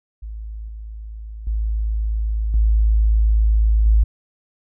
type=tone with level steps; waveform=sine; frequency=54 Hz; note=A1; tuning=32 cents flat; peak=-28 / -30 / -18 / -12 / -10 dBFS; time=0.22-4.04 s; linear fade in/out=10 ms; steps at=0.68 / 1.47 / 2.54 / 3.86 s; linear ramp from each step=2 ms; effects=none